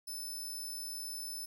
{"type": "tone", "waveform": "15% pulse", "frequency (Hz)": 5274, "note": "E8", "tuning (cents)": 0, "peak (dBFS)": -34, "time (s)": [0.07, 1.46], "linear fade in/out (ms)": 10, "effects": []}